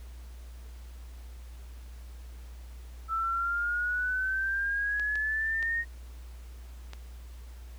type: exponential sweep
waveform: sine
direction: up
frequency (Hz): 1318 to 1864.7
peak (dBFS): -27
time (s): 3.08-5.85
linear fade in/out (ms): 50
type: clicks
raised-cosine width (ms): 0.2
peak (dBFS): -25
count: 4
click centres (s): 4.997 / 5.156 / 5.627 / 6.934
effects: added 60 Hz sine -42 dBFS peak until 7.78 s + pink hiss -58 dBFS RMS until 7.78 s